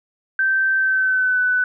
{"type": "tone with pitch glide", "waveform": "sine", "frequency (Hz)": [1555, 1496.8], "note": ["G6", "F#6"], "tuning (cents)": [-14, 20], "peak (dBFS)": -15, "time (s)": [0.39, 1.64], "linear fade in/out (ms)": 2, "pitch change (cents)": -66, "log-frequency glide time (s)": [0.77, 1.43], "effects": []}